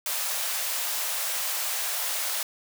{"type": "high-pass noise", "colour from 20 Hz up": "white", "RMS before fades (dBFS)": -29, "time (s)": [0.06, 2.43], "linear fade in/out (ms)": 2, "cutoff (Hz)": 510, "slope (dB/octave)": 48, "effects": []}